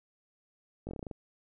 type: slowing click train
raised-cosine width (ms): 2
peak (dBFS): -26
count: 9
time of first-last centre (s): 0.87-1.112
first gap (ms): 19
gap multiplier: 1.13
effects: none